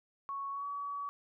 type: tone with pitch glide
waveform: sine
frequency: 1108.7 to 1135.9 Hz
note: C#6 to C#6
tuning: 0 to +42 cents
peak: -36 dBFS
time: 0.29-1.09 s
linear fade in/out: 0 ms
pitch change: +42 cents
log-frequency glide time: 0.51-0.66 s
effects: none